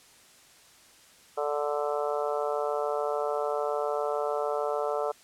harmonic tone, 146.83 Hz, D3, in tune, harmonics 3 / 4 / 5 / 6 / 7 / 8 / 9, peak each -31 / -31 / -34 / -40 / -39 / -41 / -37 dBFS, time 1.37-5.12 s, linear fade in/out 10 ms, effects white hiss -56 dBFS RMS until 5.23 s + low-pass 10000 Hz 12 dB/octave

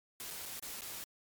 white noise with dropouts, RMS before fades -44 dBFS, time 0.2-1.04 s, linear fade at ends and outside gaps 0 ms, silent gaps 0.304-0.308 / 0.455-0.459 / 0.595-0.625 / 0.809-0.819 s, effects MP3 96 kbps

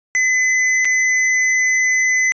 square tone with dropouts, 2024 Hz, B6, 42 cents sharp, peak -14 dBFS, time 0.15-2.32 s, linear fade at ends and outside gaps 0 ms, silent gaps 0.847-0.853 s, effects resampled to 16000 Hz

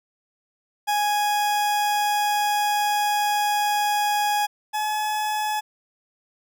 40% pulse tone pair in turn, 830.6 / 850.5 Hz, G#5 / G#5, 0 / +41 cents, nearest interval unison, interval 41 cents, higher second, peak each -19 / -22 dBFS, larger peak first, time 0.87-4.47 / 4.73-5.61 s, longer first, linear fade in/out 20 ms, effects none

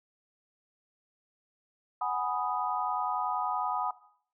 sine chord, G# minor seventh, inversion third, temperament equal, 740 / 830.6 / 987.8 / 1244.5 Hz, F#5 / G#5 / B5 / D#6, 0 / 0 / 0 / 0 cents, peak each -34 dBFS, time 2.01-3.91 s, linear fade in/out 5 ms, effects noise-tail reverb RT60 0.6 s tail -17 dB re dry

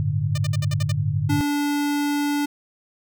sine chord, G suspended second, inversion none, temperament equal, 98 / 110 / 146.83 Hz, G2 / A2 / D3, 0 / 0 / 0 cents, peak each -25 / -25 / -23 dBFS, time 0-1.41 s, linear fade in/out 0 ms
5% pulse tone bursts, 599 Hz, D5, 34 cents sharp, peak -18 dBFS, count 7, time 0.35-0.919 s, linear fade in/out 5 ms, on 29 ms, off 61 ms
square tone, 290 Hz, D4, 22 cents flat, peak -21 dBFS, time 1.29-2.46 s, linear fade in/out 10 ms
effects none

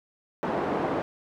pink band-pass noise, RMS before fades -28 dBFS, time 0.43-1.02 s, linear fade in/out 0 ms, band 260 to 970 Hz, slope 12 dB/octave, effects none

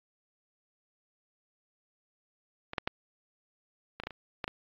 clicks, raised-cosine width 0.3 ms, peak -22 / -12 / -13 / -20 / -22 / -18 / -27 / -16 / -18 dBFS, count 9, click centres 2.734 / 2.782 / 2.875 / 4 / 4.036 / 4.07 / 4.107 / 4.442 / 4.479 s, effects low-pass 4000 Hz 12 dB/octave + AAC 64 kbps

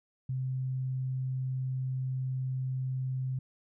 sine tone, 130.1 Hz, C3, 9 cents flat, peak -30 dBFS, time 0.29-3.39 s, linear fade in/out 5 ms, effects none

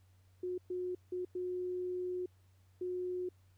sine tone bursts at uneven times, 362.4 Hz, F#4, 36 cents flat, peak -35 dBFS, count 5, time 0.43-0.58 / 0.7-0.95 / 1.12-1.25 / 1.35-2.26 / 2.81-3.29 s, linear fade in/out 5 ms, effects added 93 Hz sine -63 dBFS peak until 3.57 s + pink hiss -75 dBFS RMS until 3.57 s

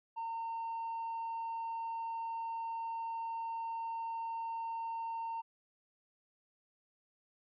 triangle tone with tanh clipping, 913 Hz, A#5, 36 cents flat, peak -37 dBFS, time 0.16-5.42 s, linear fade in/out 20 ms, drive 6 dB, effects none

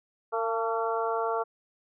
harmonic tone with a mistuned harmonic, 227.5 Hz, A#3, 42 cents flat, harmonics 2 / 3 / 4 / 5 / 6, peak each -30 / -32 / -33 / -34 / -35 dBFS, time 0.32-1.44 s, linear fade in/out 20 ms, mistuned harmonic 4, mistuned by -36 cents, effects none

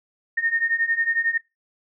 sine beating tone pair, 1829 / 1840 Hz, A#6 / A#6, -33 / -23 cents, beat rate 11 Hz, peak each -24 / -22 dBFS, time 0.37-1.38 s, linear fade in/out 10 ms, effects noise-tail reverb RT60 0.2 s tail -19 dB re dry

